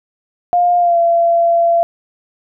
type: tone with pitch glide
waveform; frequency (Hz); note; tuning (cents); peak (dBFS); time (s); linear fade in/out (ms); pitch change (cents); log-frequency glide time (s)
sine; 706 to 680; F5 to F5; +19 to -46; -9; 0.53-1.83; 0; -65; 0.78-0.98
effects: none